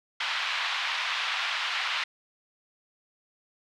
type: band-pass noise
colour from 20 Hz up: white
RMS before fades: -30 dBFS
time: 0.2-2.04 s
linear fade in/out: 5 ms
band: 900 to 3600 Hz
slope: 24 dB/octave
effects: none